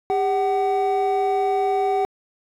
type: tone pair together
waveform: triangle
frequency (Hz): 400.3 / 754.1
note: G4 / F#5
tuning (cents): +36 / +33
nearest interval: major seventh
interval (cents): 1097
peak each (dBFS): -19 / -18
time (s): 0.1-2.05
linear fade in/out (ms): 0
effects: tanh soft clip ceiling -9 dBFS